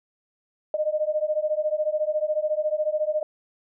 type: beating tone pair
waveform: sine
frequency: 605 / 619 Hz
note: D#5 / D#5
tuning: -49 / -9 cents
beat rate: 14 Hz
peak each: -25 dBFS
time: 0.74-3.23 s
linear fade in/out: 2 ms
effects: none